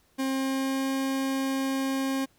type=tone with pitch glide; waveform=40% pulse; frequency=266.7 to 268.6 Hz; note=C4 to C4; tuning=+33 to +46 cents; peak=-25 dBFS; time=0.18-2.26 s; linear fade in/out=20 ms; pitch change=+13 cents; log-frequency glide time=0.29-0.9 s; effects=pink hiss -65 dBFS RMS until 2.38 s